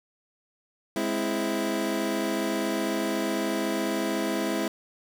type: chord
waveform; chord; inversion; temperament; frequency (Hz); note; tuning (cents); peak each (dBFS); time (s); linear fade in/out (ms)
25% pulse; Ab augmented; none; equal; 207.7 / 261.6 / 329.6; Ab3 / C4 / E4; 0 / 0 / 0; -27 / -28 / -25; 0.96-4.68; 2
effects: none